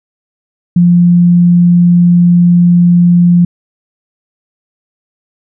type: tone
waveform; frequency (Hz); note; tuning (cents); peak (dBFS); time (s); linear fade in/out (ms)
sine; 174.61; F3; 0; -3; 0.76-3.45; 5
effects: none